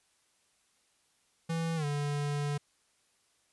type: tone with pitch glide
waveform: square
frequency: 164.81 to 145.14 Hz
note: E3 to D3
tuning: 0 to -20 cents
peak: -31 dBFS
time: 1.49-2.58 s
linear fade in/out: 10 ms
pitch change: -220 cents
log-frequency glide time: 1.76-1.85 s
effects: white hiss -71 dBFS RMS until 3.52 s + resampled to 24000 Hz